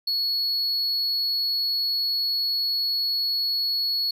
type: tone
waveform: triangle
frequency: 4370 Hz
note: C#8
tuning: 26 cents flat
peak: -21 dBFS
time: 0.07-4.11 s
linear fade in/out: 5 ms
effects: none